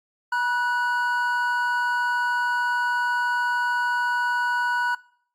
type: tone pair together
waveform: triangle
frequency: 966.4 / 1480 Hz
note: B5 / F#6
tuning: -38 / 0 cents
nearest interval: perfect fifth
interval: 738 cents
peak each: -22 dBFS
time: 0.32-4.95 s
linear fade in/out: 5 ms
effects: noise-tail reverb RT60 0.6 s tail -23 dB re dry + AAC 64 kbps